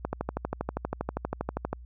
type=click train; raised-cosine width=1 ms; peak=-15 dBFS; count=22; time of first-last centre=0.05-1.73 s; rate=12.5 Hz; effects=added 60 Hz sine -43 dBFS peak until 1.85 s